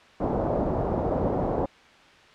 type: low-pass noise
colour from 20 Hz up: white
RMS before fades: -26 dBFS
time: 0.2-1.66 s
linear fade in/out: 5 ms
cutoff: 730 Hz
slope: 24 dB/octave
effects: white hiss -52 dBFS RMS until 2.34 s + low-pass 3000 Hz 12 dB/octave